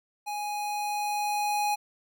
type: tone with level ramp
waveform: square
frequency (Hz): 830.6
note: G#5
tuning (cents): 0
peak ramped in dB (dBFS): -32 to -25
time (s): 0.26-1.76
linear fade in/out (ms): 20
effects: none